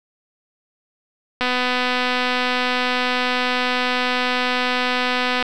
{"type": "click train", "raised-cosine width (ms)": 0.3, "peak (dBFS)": -5, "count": 1005, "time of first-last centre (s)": [1.41, 5.426], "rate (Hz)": 250, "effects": []}